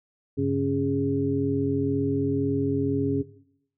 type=tone cluster; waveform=sine; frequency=100.4 / 142.4 / 276.8 / 412 Hz; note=G2 / C#3 / C#4 / G#4; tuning=+42 / +47 / -2 / -14 cents; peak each=-30 / -29 / -25 / -28 dBFS; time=0.37-3.23 s; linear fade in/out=20 ms; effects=noise-tail reverb RT60 0.7 s tail -17 dB re dry